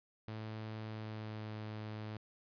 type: tone with pitch glide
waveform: sawtooth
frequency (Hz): 109.3 to 107.67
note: A2 to A2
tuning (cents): -11 to -37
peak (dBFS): -38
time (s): 0.28-2.17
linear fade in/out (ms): 0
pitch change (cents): -26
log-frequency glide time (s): 0.84-1.54
effects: resampled to 11025 Hz